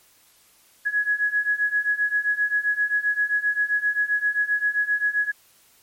sine beating tone pair, 1673 / 1680.6 Hz, G#6 / G#6, +12 / +20 cents, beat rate 7.6 Hz, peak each -24 / -22 dBFS, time 0.85-5.32 s, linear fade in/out 20 ms, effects white hiss -57 dBFS RMS until 5.82 s + MP3 64 kbps

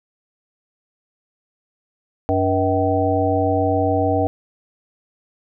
harmonic tone with a mistuned harmonic, 96 Hz, G2, 36 cents flat, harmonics 1 / 3 / 5 / 7 / 8, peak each -22 / -22 / -22 / -22 / -22 dBFS, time 2.29-4.27 s, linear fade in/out 0 ms, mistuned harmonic 7, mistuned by -82 cents, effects none

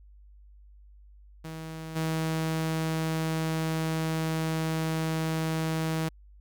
sawtooth tone with level steps, 160.2 Hz, E3, 49 cents flat, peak -33 / -23 dBFS, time 1.44-6.09 s, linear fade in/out 10 ms, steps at 1.95 s, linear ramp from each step 20 ms, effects added 50 Hz sine -50 dBFS peak until 6.4 s

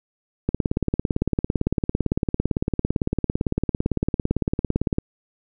click train, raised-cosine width 3 ms, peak -7 dBFS, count 81, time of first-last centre 0.49-4.984 s, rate 17.8 Hz, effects none

